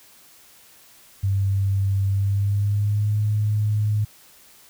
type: tone with pitch glide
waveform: sine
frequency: 98 to 105.64 Hz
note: G2 to G#2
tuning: 0 to +30 cents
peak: -18 dBFS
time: 1.23-4.05 s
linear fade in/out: 10 ms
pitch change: +130 cents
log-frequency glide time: 2.1-3.19 s
effects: white hiss -51 dBFS RMS until 4.69 s